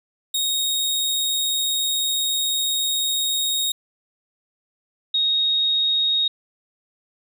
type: tone pair in turn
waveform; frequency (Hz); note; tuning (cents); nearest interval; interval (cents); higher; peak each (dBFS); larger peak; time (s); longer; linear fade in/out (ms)
sawtooth / sine; 3746 / 3746; A#7 / A#7; +8 / +8; unison; 0; neither; -17; neither; 0.34-3.72 / 5.14-6.28; first; 5
effects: none